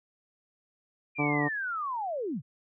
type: linear sweep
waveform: sine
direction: down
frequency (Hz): 2429 to 104.7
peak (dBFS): -30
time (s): 1.15-2.42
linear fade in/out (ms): 50
type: harmonic tone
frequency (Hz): 146.6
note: D3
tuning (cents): -3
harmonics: 1 / 2 / 3 / 4 / 5 / 6 / 7 / 8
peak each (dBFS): -32 / -29 / -35 / -38 / -35 / -37 / -39 / -40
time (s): 1.18-1.49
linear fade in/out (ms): 20
effects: none